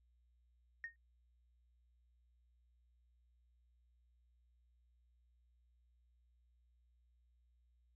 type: tone with exponential decay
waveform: sine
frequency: 1848 Hz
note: A#6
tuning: 16 cents flat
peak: -38 dBFS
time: 0.84-0.96 s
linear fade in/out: 1 ms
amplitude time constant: 25 ms
effects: tanh soft clip ceiling -35 dBFS + added 60 Hz sine -70 dBFS peak until 7.95 s